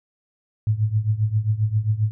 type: tone with tremolo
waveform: sine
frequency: 107.8 Hz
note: A2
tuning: 35 cents flat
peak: -14 dBFS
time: 0.67-2.11 s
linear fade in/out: 0 ms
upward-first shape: triangle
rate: 7.5 Hz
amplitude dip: 90%
effects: none